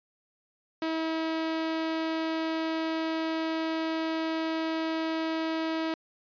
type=tone; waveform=sawtooth; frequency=322.1 Hz; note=E4; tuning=40 cents flat; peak=-24 dBFS; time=0.82-5.94 s; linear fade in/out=2 ms; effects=resampled to 11025 Hz